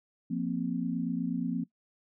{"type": "chord", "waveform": "sine", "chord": "F suspended fourth", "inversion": "none", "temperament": "equal", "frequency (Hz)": [174.61, 233.1, 261.6], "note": ["F3", "Bb3", "C4"], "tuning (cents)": [0, 0, 0], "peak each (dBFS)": -33, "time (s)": [0.3, 1.64], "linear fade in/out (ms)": 10, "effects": ["noise-tail reverb RT60 0.1 s tail -19 dB re dry"]}